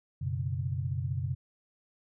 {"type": "chord", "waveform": "sine", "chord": "F# suspended fourth", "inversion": "none", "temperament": "just", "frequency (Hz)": [92.5, 123.33, 138.75], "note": ["F#2", "B2", "C#3"], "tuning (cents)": [0, -2, 2], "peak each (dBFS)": -34, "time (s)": [0.21, 1.35], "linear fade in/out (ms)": 10, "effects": []}